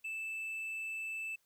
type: tone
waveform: triangle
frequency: 2637 Hz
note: E7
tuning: in tune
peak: -36 dBFS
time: 0.04-1.36 s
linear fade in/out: 10 ms
effects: white hiss -75 dBFS RMS until 1.45 s